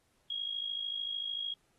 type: tone with amplitude modulation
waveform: sine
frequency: 3288 Hz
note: G#7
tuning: 18 cents flat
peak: -31 dBFS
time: 0.3-1.54 s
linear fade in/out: 5 ms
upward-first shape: sine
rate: 53.4 Hz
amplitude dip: 70%
effects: pink hiss -73 dBFS RMS until 1.78 s + AAC 32 kbps